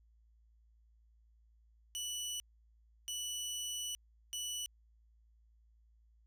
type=tone bursts at uneven times; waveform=20% pulse; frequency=2960 Hz; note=F#7; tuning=in tune; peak=-33 dBFS; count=3; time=1.95-2.4 / 3.08-3.95 / 4.33-4.66 s; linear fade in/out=0 ms; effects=added 56 Hz sine -64 dBFS peak until 6.26 s